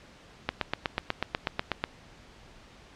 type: click train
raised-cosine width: 0.3 ms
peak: -10 dBFS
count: 12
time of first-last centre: 0.49-1.84 s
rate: 8.15 Hz
effects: pink hiss -53 dBFS RMS until 2.95 s + low-pass 5000 Hz 12 dB/octave